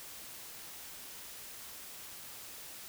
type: silence
effects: white hiss -48 dBFS RMS until 2.88 s